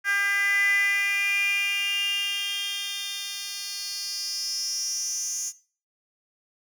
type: tone with high-pass filter sweep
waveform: 10% pulse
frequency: 400.7 Hz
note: G4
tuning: 38 cents sharp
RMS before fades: -27 dBFS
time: 0.04-5.53 s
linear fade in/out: 50 ms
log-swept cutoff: 1700 to 6600 Hz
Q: 7.9
effects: noise-tail reverb RT60 0.4 s tail -19 dB re dry